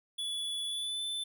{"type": "tone with pitch glide", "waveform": "square", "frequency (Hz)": [3423, 3523], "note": ["A7", "A7"], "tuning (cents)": [-48, 1], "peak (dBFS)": -34, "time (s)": [0.18, 1.24], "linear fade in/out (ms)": 10, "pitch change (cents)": 49, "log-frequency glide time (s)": [0.66, 1.03], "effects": []}